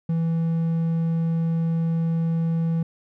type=tone; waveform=triangle; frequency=164.81 Hz; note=E3; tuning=in tune; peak=-18 dBFS; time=0.09-2.83 s; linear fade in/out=5 ms; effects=none